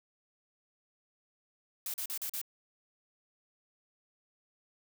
blue noise bursts, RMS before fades -37 dBFS, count 5, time 1.86-2.415 s, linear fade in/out 2 ms, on 79 ms, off 40 ms, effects none

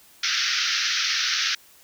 white band-pass noise, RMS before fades -24 dBFS, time 0.23-1.55 s, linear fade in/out 5 ms, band 1300 to 6000 Hz, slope 96 dB/octave, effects white hiss -53 dBFS RMS until 1.83 s

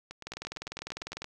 two click trains, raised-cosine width 0.2 ms, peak -24 / -20 dBFS, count 11 / 20, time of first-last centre 0.11-1.244 / 0.27-1.22 s, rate 8.82 / 20 Hz, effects none

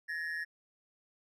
triangle ring-modulated tone, 1784 Hz, A6, 23 cents sharp, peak -30 dBFS, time 0.08-0.45 s, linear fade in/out 20 ms, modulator 81.3 Hz, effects none

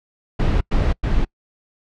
brown noise bursts, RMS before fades -17 dBFS, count 3, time 0.39-1.25 s, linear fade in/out 10 ms, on 220 ms, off 100 ms, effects noise-tail reverb RT60 0.1 s tail -25 dB re dry + low-pass 4000 Hz 12 dB/octave

